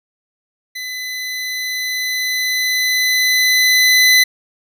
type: tone with level ramp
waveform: 25% pulse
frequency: 2011 Hz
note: B6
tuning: 31 cents sharp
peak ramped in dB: -21 to -4 dBFS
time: 0.75-4.24 s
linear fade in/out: 10 ms
effects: none